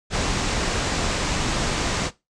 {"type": "low-pass noise", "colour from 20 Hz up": "pink", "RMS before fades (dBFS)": -24, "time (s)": [0.1, 2.11], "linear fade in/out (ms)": 50, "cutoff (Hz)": 8100, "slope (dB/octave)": 48, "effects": ["noise-tail reverb RT60 0.2 s tail -17 dB re dry"]}